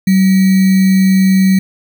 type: tone with sample-and-hold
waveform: sine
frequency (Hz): 190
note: F#3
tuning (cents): +46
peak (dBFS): -6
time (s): 0.07-1.59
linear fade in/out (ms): 5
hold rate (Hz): 2100
effects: none